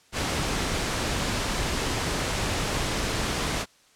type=noise; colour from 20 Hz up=pink; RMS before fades=-27 dBFS; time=0.12-3.66 s; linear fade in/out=50 ms; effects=white hiss -59 dBFS RMS until 3.95 s + low-pass 8000 Hz 12 dB/octave